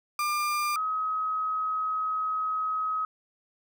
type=tone pair in turn; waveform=35% pulse / sine; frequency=1197 / 1270.6 Hz; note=D6 / D#6; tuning=+33 / +36 cents; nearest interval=minor second; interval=103 cents; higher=second; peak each=-24 / -26 dBFS; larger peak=first; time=0.19-0.76 / 0.76-3.05 s; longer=second; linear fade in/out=2 ms; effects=none